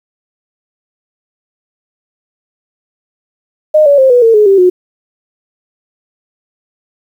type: tone with pitch steps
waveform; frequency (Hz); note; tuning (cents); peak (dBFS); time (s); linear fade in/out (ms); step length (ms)
sine; 614 / 569.6 / 528.4 / 490.2 / 454.7 / 421.8 / 391.3 / 363; D#5 / C#5 / C5 / B4 / A#4 / G#4 / G4 / F#4; -23 / +47 / +17 / -13 / -43 / +27 / -3 / -33; -3; 3.74-4.7; 10; 120
effects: 7-bit